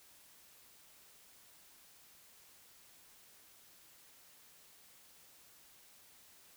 silence, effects white hiss -62 dBFS RMS until 6.56 s

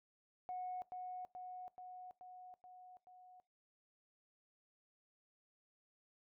sine tone with echo, 732 Hz, F#5, 19 cents flat, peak -40 dBFS, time 0.49-0.82 s, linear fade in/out 0 ms, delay 430 ms, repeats 6, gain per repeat -3 dB, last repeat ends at 3.4 s, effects noise-tail reverb RT60 0.2 s tail -20 dB re dry + tanh soft clip ceiling -36 dBFS

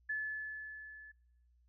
sine tone with level ramp, 1727 Hz, A6, 33 cents flat, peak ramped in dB -33 to -51 dBFS, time 0.09-1.12 s, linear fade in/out 10 ms, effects noise-tail reverb RT60 0.8 s tail -23 dB re dry + added 60 Hz sine -66 dBFS peak until 1.68 s

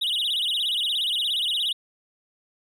triangle tone with vibrato, 3322 Hz, G#7, in tune, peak -21 dBFS, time 0.01-1.73 s, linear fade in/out 10 ms, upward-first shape sine, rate 17 Hz, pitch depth 260 cents each way, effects none

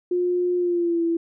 sine tone with pitch glide, 356.6 to 334.6 Hz, F4 to E4, +36 to +26 cents, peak -19 dBFS, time 0.11-1.17 s, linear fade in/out 5 ms, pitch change -110 cents, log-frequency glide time 0.57-1.03 s, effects none

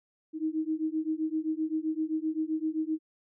sine beating tone pair, 311.1 / 318.8 Hz, D#4 / D#4, 0 / +42 cents, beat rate 7.7 Hz, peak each -31 dBFS, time 0.33-2.99 s, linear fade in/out 50 ms, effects none

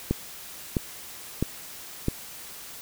click train, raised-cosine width 3 ms, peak -10 dBFS, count 4, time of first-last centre 0.11-2.084 s, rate 1.52 Hz, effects white hiss -42 dBFS RMS until 2.81 s

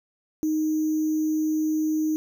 sine tone with sample-and-hold, 311.1 Hz, D#4, in tune, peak -21 dBFS, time 0.43-2.16 s, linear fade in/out 0 ms, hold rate 6300 Hz, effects none

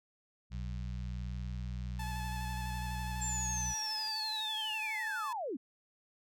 harmonic tone, 61.2 Hz, B1, 15 cents flat, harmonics 1 / 2 / 3, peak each -38 / -42 / -46 dBFS, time 0.5-3.75 s, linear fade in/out 50 ms
click train, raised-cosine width 0.2 ms, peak -40 dBFS, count 356, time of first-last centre 0.52-4.091 s, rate 99.4 Hz
sawtooth tone with vibrato, 868 Hz, A5, 24 cents flat, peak -37 dBFS, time 1.99-5.33 s, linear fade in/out 5 ms, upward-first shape square, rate 12 Hz, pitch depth 19 cents each way
sine linear sweep, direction down, 7430 to 222.3 Hz, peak -35 dBFS, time 3.21-5.57 s, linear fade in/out 10 ms
effects none

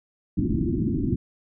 white low-pass noise, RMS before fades -24 dBFS, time 0.37-1.16 s, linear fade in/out 10 ms, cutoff 350 Hz, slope 96 dB/octave, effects none

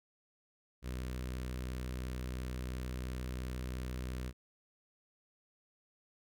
sawtooth tone with notch filter, 62.9 Hz, B1, 32 cents sharp, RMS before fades -40 dBFS, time 0.82-4.33 s, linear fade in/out 50 ms, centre 800 Hz, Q 1.6, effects none

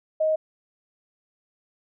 sine tone, 627 Hz, D#5, 13 cents sharp, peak -19 dBFS, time 0.2-0.36 s, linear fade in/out 10 ms, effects none

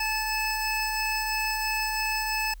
25% pulse tone pair together, 869 / 2604 Hz, A5 / E7, -22 / -22 cents, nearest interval octave + perfect fifth, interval 1900 cents, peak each -25 dBFS, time 0-2.54 s, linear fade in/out 5 ms, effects added 40 Hz sine -40 dBFS peak until 2.6 s + white hiss -63 dBFS RMS until 2.6 s

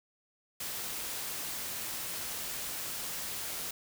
white noise, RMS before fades -38 dBFS, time 0.6-3.71 s, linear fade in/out 5 ms, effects none

